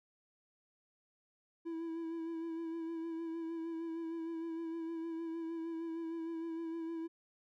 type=tone with vibrato; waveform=triangle; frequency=329.6 Hz; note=E4; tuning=in tune; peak=-36 dBFS; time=1.65-7.08 s; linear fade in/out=20 ms; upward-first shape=sine; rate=6.5 Hz; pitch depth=29 cents each way; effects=none